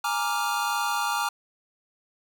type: chord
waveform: square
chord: Bb dominant seventh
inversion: third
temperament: equal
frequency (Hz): 830.6 / 932.3 / 1174.7 / 1396.9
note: Ab5 / Bb5 / D6 / F6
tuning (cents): 0 / 0 / 0 / 0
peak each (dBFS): -31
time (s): 0.04-1.29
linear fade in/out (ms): 5
effects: none